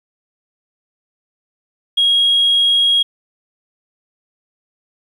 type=tone; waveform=sine; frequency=3286 Hz; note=G#7; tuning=19 cents flat; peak=-9 dBFS; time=1.97-3.03 s; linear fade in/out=10 ms; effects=tanh soft clip ceiling -7 dBFS + 8-bit